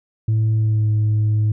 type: tone with pitch glide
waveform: sine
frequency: 110 to 107.05 Hz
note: A2 to A2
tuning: 0 to -47 cents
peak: -12 dBFS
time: 0.28-1.52 s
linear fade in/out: 5 ms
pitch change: -47 cents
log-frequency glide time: 0.54-0.9 s
effects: tanh soft clip ceiling -13 dBFS